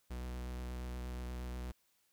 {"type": "tone with vibrato", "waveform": "45% pulse", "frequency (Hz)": 61.8, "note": "B1", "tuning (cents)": 2, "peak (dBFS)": -40, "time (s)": [0.1, 1.72], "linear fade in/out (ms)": 10, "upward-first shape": "triangle", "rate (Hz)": 8.4, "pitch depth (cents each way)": 18, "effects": ["white hiss -75 dBFS RMS until 2.12 s"]}